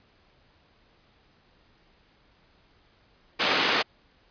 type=band-pass noise; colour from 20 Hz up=white; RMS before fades=-24 dBFS; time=3.39-3.83 s; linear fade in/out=20 ms; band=230 to 3400 Hz; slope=12 dB/octave; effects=pink hiss -62 dBFS RMS until 4.3 s + resampled to 11025 Hz